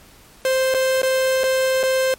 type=tone with dropouts; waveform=45% pulse; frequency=523.3 Hz; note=C5; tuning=in tune; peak=-16 dBFS; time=0.45-2.14 s; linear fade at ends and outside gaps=1 ms; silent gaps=0.741-0.746 / 1.018-1.031 / 1.435-1.439 / 1.831-1.835 s; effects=pink hiss -48 dBFS RMS until 2.18 s + MP3 64 kbps